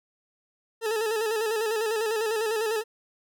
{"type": "tone with vibrato", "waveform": "40% pulse", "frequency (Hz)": 440.1, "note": "A4", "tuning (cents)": 0, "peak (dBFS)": -24, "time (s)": [0.81, 2.84], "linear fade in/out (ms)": 50, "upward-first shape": "square", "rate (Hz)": 10, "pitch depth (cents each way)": 55, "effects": []}